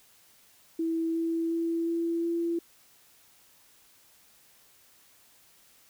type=tone with pitch steps; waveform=sine; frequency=327.9 / 330.4 / 332.9 / 335.4 / 337.9 Hz; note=E4 / E4 / E4 / E4 / E4; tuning=-9 / +4 / +17 / +30 / +43 cents; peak=-26 dBFS; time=0.79-2.59 s; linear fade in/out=5 ms; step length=360 ms; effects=white hiss -60 dBFS RMS until 5.89 s